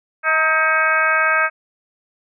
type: harmonic tone with a mistuned harmonic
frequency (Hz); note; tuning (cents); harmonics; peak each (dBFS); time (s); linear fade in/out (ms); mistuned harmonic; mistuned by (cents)
317.3; D#4; +34; 2 / 3 / 4 / 5 / 6 / 7 / 8; -24 / -28 / -19 / -17 / -28 / -22 / -26; 0.23-1.5; 50; 3; -50
effects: none